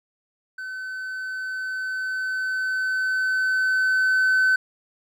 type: tone with level ramp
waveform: triangle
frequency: 1521 Hz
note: F#6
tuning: 47 cents sharp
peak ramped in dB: -29 to -13 dBFS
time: 0.58-4.56 s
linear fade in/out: 5 ms
effects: tanh soft clip ceiling -10 dBFS